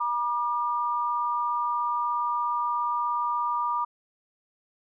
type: tone pair together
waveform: sine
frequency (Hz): 961 / 1197.9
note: B5 / D6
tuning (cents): -48 / +34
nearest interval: major third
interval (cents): 382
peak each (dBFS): -27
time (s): 0-3.85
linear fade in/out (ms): 10
effects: none